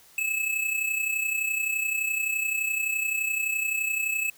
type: tone with amplitude modulation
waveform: square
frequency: 2600 Hz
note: E7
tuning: 24 cents flat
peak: -23 dBFS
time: 0.18-4.3 s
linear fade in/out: 2 ms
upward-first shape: sine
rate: 31.7 Hz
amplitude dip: 60%
effects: white hiss -55 dBFS RMS until 4.37 s